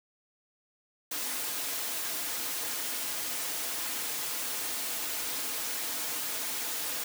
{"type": "noise with comb filter", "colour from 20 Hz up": "white", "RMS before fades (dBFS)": -34, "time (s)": [1.11, 7.04], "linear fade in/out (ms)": 5, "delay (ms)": 5.2, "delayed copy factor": -0.55, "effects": ["high-pass 200 Hz 12 dB/octave"]}